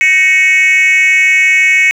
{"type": "tone with frequency modulation", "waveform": "sine", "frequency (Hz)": 2217, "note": "C#7", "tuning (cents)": 0, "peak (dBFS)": -3, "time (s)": [0.01, 1.91], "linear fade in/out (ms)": 0, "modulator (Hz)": 338, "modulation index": 0.79, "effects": ["tanh soft clip ceiling -5 dBFS", "7-bit"]}